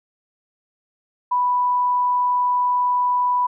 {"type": "tone", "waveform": "sine", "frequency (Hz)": 987.8, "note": "B5", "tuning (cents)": 0, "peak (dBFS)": -16, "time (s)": [1.31, 3.47], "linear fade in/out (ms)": 10, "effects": []}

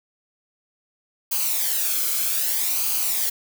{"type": "noise with flanger", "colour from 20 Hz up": "blue", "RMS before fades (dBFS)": -23, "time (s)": [1.31, 3.3], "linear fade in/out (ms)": 10, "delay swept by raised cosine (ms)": [0.54, 1.1], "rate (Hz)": 0.63, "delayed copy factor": -0.6, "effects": []}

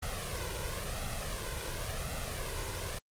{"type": "noise with flanger", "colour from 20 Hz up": "pink", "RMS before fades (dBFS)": -36, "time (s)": [0.02, 2.99], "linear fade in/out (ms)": 10, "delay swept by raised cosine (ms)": [1.5, 2.05], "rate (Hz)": 0.95, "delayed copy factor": 1, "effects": ["low-pass 12000 Hz 12 dB/octave", "Opus 24 kbps"]}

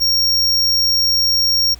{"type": "tone", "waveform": "square", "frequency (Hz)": 5560, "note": "F8", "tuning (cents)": -9, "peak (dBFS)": -13, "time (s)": [0, 1.75], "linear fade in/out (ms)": 20, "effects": ["added 60 Hz sine -36 dBFS peak until 1.79 s", "pink hiss -46 dBFS RMS until 1.79 s"]}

